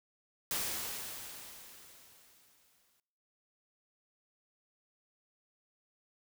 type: noise with exponential decay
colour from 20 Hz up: white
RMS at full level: -34 dBFS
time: 0.51-3 s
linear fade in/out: 1 ms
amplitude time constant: 540 ms
effects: noise-tail reverb RT60 1.0 s tail -23 dB re dry